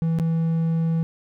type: tone with dropouts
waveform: triangle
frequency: 163.9 Hz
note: E3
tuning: 10 cents flat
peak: -17 dBFS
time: 0.02-1.03 s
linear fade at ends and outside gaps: 0 ms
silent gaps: 0.187-0.198 s
effects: none